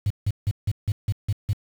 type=tone bursts; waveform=triangle; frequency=102 Hz; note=G#2; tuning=31 cents flat; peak=-15 dBFS; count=8; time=0.06-1.532 s; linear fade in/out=5 ms; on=44 ms; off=160 ms; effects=tanh soft clip ceiling -16 dBFS + 7-bit